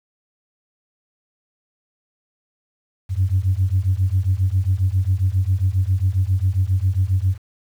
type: beating tone pair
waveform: sine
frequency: 90.6 / 98 Hz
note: F#2 / G2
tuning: -36 / 0 cents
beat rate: 7.4 Hz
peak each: -18 dBFS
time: 3.09-7.38 s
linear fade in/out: 50 ms
effects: tanh soft clip ceiling -9 dBFS + 8-bit